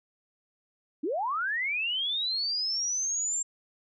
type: linear sweep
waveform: sine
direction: up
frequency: 261.6 to 7459 Hz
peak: -27 dBFS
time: 1.03-3.43 s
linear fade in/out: 10 ms
effects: none